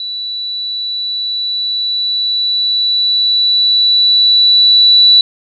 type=tone with level ramp; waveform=sine; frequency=3951 Hz; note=B7; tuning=in tune; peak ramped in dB=-19 to -3 dBFS; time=0-5.21 s; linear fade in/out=2 ms; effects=none